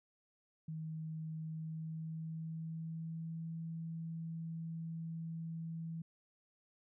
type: tone with pitch glide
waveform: sine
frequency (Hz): 158.6 to 163.81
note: D#3 to E3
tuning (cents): +33 to -11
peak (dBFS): -40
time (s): 0.68-6.02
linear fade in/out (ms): 5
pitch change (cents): +56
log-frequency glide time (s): 1.38-3.5
effects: none